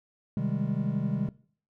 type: chord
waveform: triangle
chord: Ab major seventh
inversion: first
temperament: equal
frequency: 130.81 / 155.56 / 196 / 207.7 Hz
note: C3 / Eb3 / G3 / Ab3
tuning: 0 / 0 / 0 / 0 cents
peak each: -30 dBFS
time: 0.37-1.29 s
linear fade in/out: 2 ms
effects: noise-tail reverb RT60 0.5 s tail -20 dB re dry